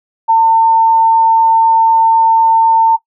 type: tone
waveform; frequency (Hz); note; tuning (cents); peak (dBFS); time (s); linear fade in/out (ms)
sine; 902; A5; +43; -5; 0.28-2.97; 20
effects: noise-tail reverb RT60 0.1 s tail -19 dB re dry